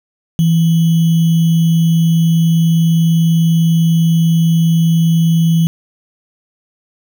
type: tone with sample-and-hold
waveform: sine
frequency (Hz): 164.81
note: E3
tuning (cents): 0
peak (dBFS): -8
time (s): 0.39-5.67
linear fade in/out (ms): 0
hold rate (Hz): 3150
effects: none